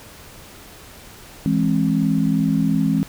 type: chord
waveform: sine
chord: E augmented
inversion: none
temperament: equal with one note detuned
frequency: 164.81 / 207.7 / 266.8 Hz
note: E3 / G#3 / B#3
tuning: 0 / 0 / +34 cents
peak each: -20 dBFS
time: 1.46-3.03 s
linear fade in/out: 0 ms
effects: pink hiss -42 dBFS RMS until 3.08 s

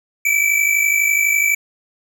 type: tone pair together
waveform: square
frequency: 2296 / 2348 Hz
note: D7 / D7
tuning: -40 / -1 cents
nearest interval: unison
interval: 39 cents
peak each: -16 / -19 dBFS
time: 0.25-1.55 s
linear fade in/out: 5 ms
effects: none

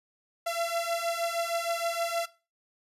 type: beating tone pair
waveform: sawtooth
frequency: 674 / 680.4 Hz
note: E5 / F5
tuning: +38 / -45 cents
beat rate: 6.4 Hz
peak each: -28 dBFS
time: 0.46-2.26 s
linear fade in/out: 10 ms
effects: noise-tail reverb RT60 0.3 s tail -17 dB re dry + resampled to 32000 Hz

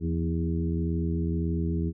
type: harmonic tone with a mistuned harmonic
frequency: 81.8 Hz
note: E2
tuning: 13 cents flat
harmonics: 1 / 2 / 3 / 4 / 5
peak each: -28 / -29 / -35 / -34 / -38 dBFS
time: 0-1.93 s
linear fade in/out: 50 ms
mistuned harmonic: 2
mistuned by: +57 cents
effects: none

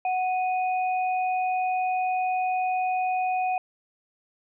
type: tone pair together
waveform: sine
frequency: 740 / 2489 Hz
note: F#5 / D#7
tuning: 0 / 0 cents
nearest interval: octave + major sixth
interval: 2100 cents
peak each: -23 / -34 dBFS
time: 0.05-3.58 s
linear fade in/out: 2 ms
effects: none

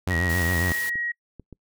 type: tone with vibrato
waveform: sawtooth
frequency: 86.9 Hz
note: F2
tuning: 8 cents flat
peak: -19 dBFS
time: 0.07-0.72 s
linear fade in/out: 0 ms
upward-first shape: sine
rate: 7.3 Hz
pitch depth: 110 cents each way
type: tone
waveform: sine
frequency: 1899 Hz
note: A#6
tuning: 32 cents sharp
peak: -25 dBFS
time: 0.1-1.12 s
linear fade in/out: 10 ms
type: noise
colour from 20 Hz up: white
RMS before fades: -35 dBFS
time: 0.29-0.9 s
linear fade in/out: 10 ms
type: clicks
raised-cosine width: 3 ms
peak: -28 dBFS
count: 3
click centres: 0.956 / 1.397 / 1.527 s
effects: noise-tail reverb RT60 0.1 s tail -26 dB re dry

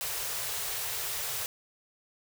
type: band-stop noise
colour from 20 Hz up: white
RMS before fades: -34 dBFS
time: 0.01-1.46 s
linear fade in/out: 0 ms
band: 150 to 370 Hz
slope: 96 dB/octave
effects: none

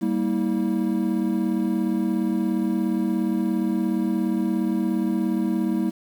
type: chord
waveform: triangle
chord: E diminished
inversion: first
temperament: equal with one note detuned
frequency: 196 / 233.1 / 322.3 Hz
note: G3 / Bb3 / E4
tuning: 0 / 0 / -39 cents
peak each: -23 dBFS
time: 0.01-5.91 s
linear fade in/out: 20 ms
effects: 8-bit

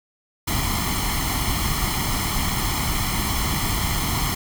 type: noise with comb filter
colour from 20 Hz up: pink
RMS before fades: -23 dBFS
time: 0.47-4.35 s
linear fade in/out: 10 ms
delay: 0.95 ms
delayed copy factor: +0.75
effects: none

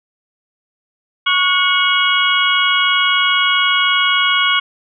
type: tone cluster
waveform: sine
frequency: 1114 / 1451 / 2212 / 2890 / 3308 Hz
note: C#6 / F#6 / C#7 / F#7 / G#7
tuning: +8 / -34 / -4 / -41 / -8 cents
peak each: -18 dBFS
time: 1.26-4.6 s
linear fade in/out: 10 ms
effects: none

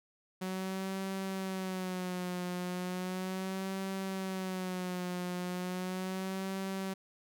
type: tone with vibrato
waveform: sawtooth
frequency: 185.6 Hz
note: F#3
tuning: 6 cents sharp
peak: -31 dBFS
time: 0.41-6.94 s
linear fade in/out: 10 ms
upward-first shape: sine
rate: 0.36 Hz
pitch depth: 61 cents each way
effects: none

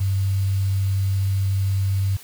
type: tone with quantisation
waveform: sine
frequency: 97.1 Hz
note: G2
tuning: 16 cents flat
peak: -18 dBFS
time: 0-2.17 s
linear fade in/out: 10 ms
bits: 7
effects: white hiss -44 dBFS RMS until 2.23 s

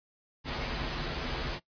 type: noise with comb filter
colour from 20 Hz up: pink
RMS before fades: -34 dBFS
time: 0.44-1.6 s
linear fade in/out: 50 ms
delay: 10 ms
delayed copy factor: -0.7
effects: noise-tail reverb RT60 0.1 s tail -18 dB re dry + resampled to 11025 Hz

